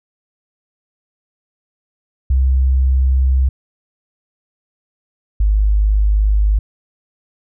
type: tone pair in turn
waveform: sine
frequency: 65.41 / 51.51 Hz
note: C2 / G#1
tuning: 0 / -13 cents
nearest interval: major third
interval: 413 cents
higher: first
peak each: -10 dBFS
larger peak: neither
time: 2.3-3.49 / 5.4-6.59 s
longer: neither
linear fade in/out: 5 ms
effects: none